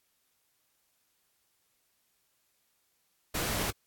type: noise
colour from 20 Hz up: pink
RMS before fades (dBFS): -32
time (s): 3.34-3.71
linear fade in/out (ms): 10
effects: white hiss -74 dBFS RMS until 3.86 s + AAC 64 kbps